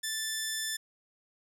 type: tone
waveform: 10% pulse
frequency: 1760 Hz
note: A6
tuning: in tune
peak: -23 dBFS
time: 0.03-0.77 s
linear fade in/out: 10 ms
effects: none